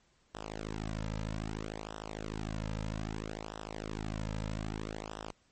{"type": "tone with flanger", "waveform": "sawtooth", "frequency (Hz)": 53.3, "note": "G#1", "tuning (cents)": 46, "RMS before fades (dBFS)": -39, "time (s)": [0.34, 5.32], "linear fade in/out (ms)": 5, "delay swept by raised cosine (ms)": [0.44, 2.74], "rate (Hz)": 0.62, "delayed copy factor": -0.9, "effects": ["pink hiss -70 dBFS RMS until 5.51 s", "MP3 32 kbps"]}